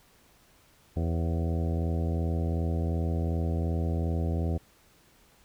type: harmonic tone with a mistuned harmonic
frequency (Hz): 82.7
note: E2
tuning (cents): +6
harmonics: 1 / 2 / 3 / 4 / 5 / 6 / 7 / 8 / 9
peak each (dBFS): -27 / -33 / -37 / -39 / -41 / -43 / -44 / -45 / -46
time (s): 0.96-4.58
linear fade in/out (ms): 10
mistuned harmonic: 7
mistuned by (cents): -57
effects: pink hiss -61 dBFS RMS until 5.44 s